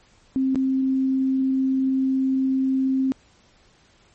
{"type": "tone with dropouts", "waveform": "sine", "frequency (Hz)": 264.6, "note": "C4", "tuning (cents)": 20, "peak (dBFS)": -18, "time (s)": [0.36, 3.12], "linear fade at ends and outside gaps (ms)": 0, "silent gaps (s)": [0.547, 0.557], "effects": ["pink hiss -57 dBFS RMS until 4.14 s", "MP3 32 kbps"]}